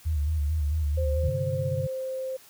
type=tone with vibrato; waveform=sine; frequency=75.7 Hz; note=D#2; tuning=47 cents flat; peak=-23 dBFS; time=0.05-1.3 s; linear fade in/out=20 ms; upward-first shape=square; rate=4.5 Hz; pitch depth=69 cents each way
type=tone; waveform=sine; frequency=523.3 Hz; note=C5; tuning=in tune; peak=-29 dBFS; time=0.97-2.37 s; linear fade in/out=10 ms
type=chord; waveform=sine; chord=G suspended fourth; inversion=none; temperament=equal; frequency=98 / 130.81 / 146.83 Hz; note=G2 / C3 / D3; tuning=0 / 0 / 0 cents; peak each=-31 dBFS; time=1.23-1.87 s; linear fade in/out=10 ms
effects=white hiss -53 dBFS RMS until 2.49 s